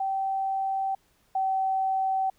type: tone pair in turn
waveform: sine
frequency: 774 / 766.4 Hz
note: G5 / G5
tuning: -22 / -39 cents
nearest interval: unison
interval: 17 cents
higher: first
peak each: -25 / -23 dBFS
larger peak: second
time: 0-0.95 / 1.35-2.3 s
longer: neither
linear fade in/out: 5 ms
effects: pink hiss -66 dBFS RMS until 2.38 s